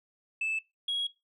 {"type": "tone pair in turn", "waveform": "sine", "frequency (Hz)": [2627, 3310], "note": ["E7", "G#7"], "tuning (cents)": [-7, -6], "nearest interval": "major third", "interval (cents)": 401, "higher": "second", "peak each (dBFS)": -26, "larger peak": "neither", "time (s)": [[0.41, 0.59], [0.88, 1.07]], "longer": "second", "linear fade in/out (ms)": 5, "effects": ["noise-tail reverb RT60 0.2 s tail -19 dB re dry", "tanh soft clip ceiling -26 dBFS"]}